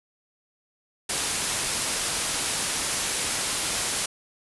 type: low-pass noise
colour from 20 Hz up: white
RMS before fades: -28 dBFS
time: 1.09-4.06 s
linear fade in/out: 5 ms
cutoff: 11000 Hz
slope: 96 dB/octave
effects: none